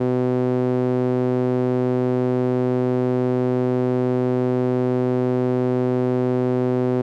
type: tone with band-pass filter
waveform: sawtooth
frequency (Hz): 125.9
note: B2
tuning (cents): +34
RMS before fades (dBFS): -20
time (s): 0-7.02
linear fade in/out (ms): 10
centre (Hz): 360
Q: 1.7
effects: none